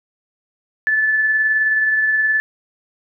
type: tone with tremolo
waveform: sine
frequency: 1742 Hz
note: A6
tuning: 18 cents flat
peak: -12 dBFS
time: 0.87-2.4 s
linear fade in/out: 0 ms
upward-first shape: triangle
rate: 19 Hz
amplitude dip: 35%
effects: none